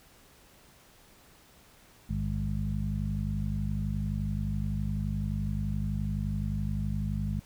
harmonic tone with a mistuned harmonic, 51.7 Hz, G#1, 7 cents flat, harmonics 1 / 2 / 3 / 4, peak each -33 / -34 / -34 / -35 dBFS, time 2.09-7.4 s, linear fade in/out 10 ms, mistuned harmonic 1, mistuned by +140 cents, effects pink hiss -58 dBFS RMS until 7.45 s

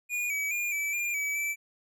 square tone with pitch steps, 2442 / 2281 / 2418 / 2308 / 2403 / 2287 / 2319 Hz, D#7 / C#7 / D7 / D7 / D7 / D7 / D7, -33 / +49 / +50 / -31 / +39 / -47 / -22 cents, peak -29 dBFS, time 0.09-1.56 s, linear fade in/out 50 ms, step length 210 ms, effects none

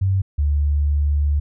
sine tone pair in turn, 95.9 / 72.79 Hz, G2 / D2, -37 / -15 cents, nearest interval perfect fourth, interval 478 cents, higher first, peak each -15 dBFS, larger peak neither, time 0.01-0.22 / 0.38-1.4 s, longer second, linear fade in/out 10 ms, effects none

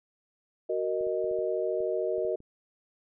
sine chord, D# minor, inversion first, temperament just, 373.4 / 466.7 / 622.3 Hz, F#4 / A#4 / D#5, +16 / +2 / 0 cents, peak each -31 dBFS, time 0.69-2.36 s, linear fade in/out 10 ms
clicks, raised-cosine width 3 ms, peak -40 dBFS, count 9, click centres 1.01 / 1.069 / 1.243 / 1.313 / 1.389 / 1.805 / 2.182 / 2.25 / 2.404 s
effects none

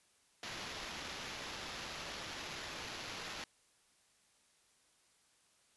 white noise with sample-and-hold, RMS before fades -45 dBFS, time 0.43-3.44 s, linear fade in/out 2 ms, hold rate 8820 Hz, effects white hiss -71 dBFS RMS until 5.76 s + resampled to 24000 Hz

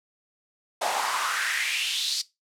pink noise with high-pass filter sweep, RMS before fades -27 dBFS, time 0.81-2.22 s, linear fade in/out 10 ms, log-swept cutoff 660 to 4800 Hz, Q 4.4, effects noise-tail reverb RT60 0.2 s tail -18 dB re dry + low-pass 10000 Hz 12 dB/octave

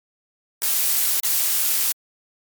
blue noise with dropouts, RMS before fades -20 dBFS, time 0.62-1.92 s, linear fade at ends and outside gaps 0 ms, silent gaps 1.2-1.234 s, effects MP3 96 kbps

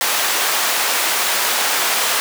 pink high-pass noise, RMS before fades -18 dBFS, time 0.01-2.2 s, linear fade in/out 0 ms, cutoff 790 Hz, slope 12 dB/octave, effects none

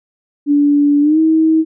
sine tone with pitch glide, 289.1 to 318.9 Hz, D4 to D#4, -27 to +43 cents, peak -8 dBFS, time 0.46-1.65 s, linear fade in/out 50 ms, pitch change +170 cents, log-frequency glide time 1.01-1.19 s, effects none

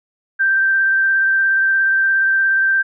sine tone with vibrato, 1568 Hz, G6, in tune, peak -12 dBFS, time 0.39-2.83 s, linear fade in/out 20 ms, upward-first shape sine, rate 17 Hz, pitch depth 12 cents each way, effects none

